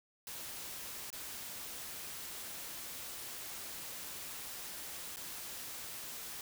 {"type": "noise with dropouts", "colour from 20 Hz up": "white", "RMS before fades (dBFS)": -45, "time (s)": [0.27, 6.41], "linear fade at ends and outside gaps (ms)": 1, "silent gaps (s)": [[1.103, 1.128], [5.161, 5.169]], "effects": []}